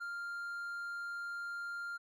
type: tone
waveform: triangle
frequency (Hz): 1396.9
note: F6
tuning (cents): 0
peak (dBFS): -37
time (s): 0-1.98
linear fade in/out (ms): 20
effects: none